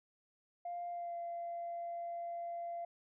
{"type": "tone with pitch glide", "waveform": "sine", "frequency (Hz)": [698.5, 686.9], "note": ["F5", "F5"], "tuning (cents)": [0, -29], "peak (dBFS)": -38, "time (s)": [0.65, 2.85], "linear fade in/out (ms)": 5, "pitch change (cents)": -29, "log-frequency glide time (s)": [0.9, 1.16], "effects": ["tanh soft clip ceiling -35 dBFS"]}